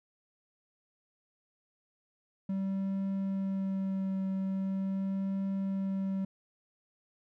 triangle tone with vibrato, 192.9 Hz, G3, 28 cents flat, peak -28 dBFS, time 2.49-6.25 s, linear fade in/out 5 ms, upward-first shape triangle, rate 0.42 Hz, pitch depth 15 cents each way, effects none

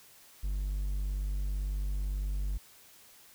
triangle tone, 49 Hz, G1, in tune, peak -28 dBFS, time 0.43-2.58 s, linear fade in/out 10 ms, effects white hiss -57 dBFS RMS until 3.34 s

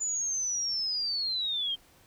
sine linear sweep, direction down, 7040 to 3136 Hz, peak -28 dBFS, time 0-1.76 s, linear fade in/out 20 ms, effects pink hiss -60 dBFS RMS until 2.06 s

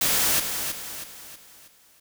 white noise with echo, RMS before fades -22 dBFS, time 0.01-0.4 s, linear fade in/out 5 ms, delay 320 ms, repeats 5, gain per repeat -7 dB, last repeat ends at 2 s, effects none

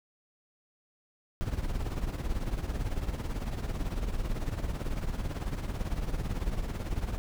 brown noise with tremolo, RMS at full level -29 dBFS, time 1.41-7.18 s, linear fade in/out 0 ms, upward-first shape triangle, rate 18 Hz, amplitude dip 75%, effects none

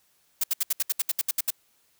blue noise bursts, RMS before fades -24 dBFS, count 12, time 0.41-1.505 s, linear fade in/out 5 ms, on 28 ms, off 69 ms, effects white hiss -66 dBFS RMS until 1.99 s

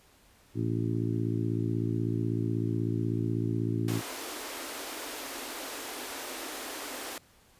harmonic tone, 56.2 Hz, A1, 37 cents sharp, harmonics 2 / 3 / 4 / 5 / 6 / 7, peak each -30 / -36 / -38 / -34 / -35 / -41 dBFS, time 0.54-4.02 s, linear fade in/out 50 ms
pink high-pass noise, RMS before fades -39 dBFS, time 3.88-7.18 s, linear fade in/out 2 ms, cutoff 250 Hz, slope 96 dB/octave
effects pink hiss -61 dBFS RMS until 7.59 s + resampled to 32000 Hz

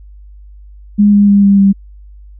sine tone with pitch steps, 205.8 / 203.6 / 201.3 / 199.13 / 196.96 Hz, G#3 / G#3 / G3 / G3 / G3, -16 / -34 / +46 / +27 / +8 cents, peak -4 dBFS, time 0.98-1.73 s, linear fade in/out 20 ms, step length 150 ms, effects added 50 Hz sine -33 dBFS peak until 2.39 s

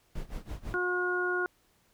brown noise with tremolo, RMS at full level -36 dBFS, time 0.15-0.78 s, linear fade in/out 5 ms, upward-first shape sine, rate 6 Hz, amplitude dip 90%
harmonic tone, 360 Hz, F#4, 47 cents flat, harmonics 1 / 2 / 3 / 4, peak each -31 / -40 / -38 / -30 dBFS, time 0.74-1.46 s, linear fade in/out 0 ms
effects pink hiss -68 dBFS RMS until 1.93 s

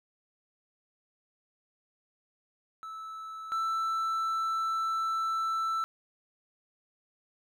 triangle tone pair in turn, 1310 / 1326.8 Hz, E6 / E6, -11 / +11 cents, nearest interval unison, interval 22 cents, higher second, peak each -37 / -26 dBFS, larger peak second, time 2.83-3.52 / 3.52-5.84 s, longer second, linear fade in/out 0 ms, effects none

